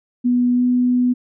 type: tone with pitch glide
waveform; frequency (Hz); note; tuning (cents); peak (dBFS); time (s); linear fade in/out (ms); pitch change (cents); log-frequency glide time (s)
sine; 245.6 to 247.9; B3 to B3; -9 to +7; -13; 0.24-1.14; 20; +16; 0.54-0.62
effects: none